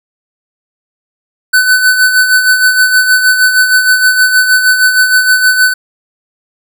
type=tone with tremolo; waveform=square; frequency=1506 Hz; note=F#6; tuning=30 cents sharp; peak=-4 dBFS; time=1.53-5.74 s; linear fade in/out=10 ms; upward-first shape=sine; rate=6.4 Hz; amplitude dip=55%; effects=none